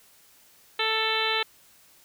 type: harmonic tone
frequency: 441.7 Hz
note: A4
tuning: 7 cents sharp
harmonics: 1 / 2 / 3 / 4 / 5 / 6 / 7 / 8 / 9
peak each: -32 / -32 / -32 / -32 / -32 / -32 / -32 / -32 / -32 dBFS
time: 0.79-1.43 s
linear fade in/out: 5 ms
effects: white hiss -57 dBFS RMS until 2.04 s